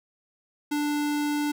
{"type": "tone", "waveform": "square", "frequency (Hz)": 294.3, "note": "D4", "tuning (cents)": 4, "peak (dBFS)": -25, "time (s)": [0.71, 1.52], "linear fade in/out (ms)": 10, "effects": []}